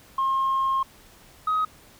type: tone pair in turn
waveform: sine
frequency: 1070 / 1261.5 Hz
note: C6 / D#6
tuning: +38 / +23 cents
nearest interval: minor third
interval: 285 cents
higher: second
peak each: -19 dBFS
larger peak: neither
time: 0.18-0.83 / 1.47-1.65 s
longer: first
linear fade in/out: 5 ms
effects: tanh soft clip ceiling -18 dBFS + pink hiss -52 dBFS RMS until 1.99 s